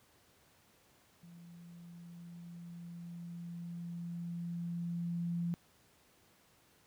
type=tone with level ramp; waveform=sine; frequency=171.5 Hz; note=F3; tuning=31 cents flat; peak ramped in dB=-52 to -32 dBFS; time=1.23-5.54 s; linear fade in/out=0 ms; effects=pink hiss -67 dBFS RMS until 6.86 s + high-pass 80 Hz 12 dB/octave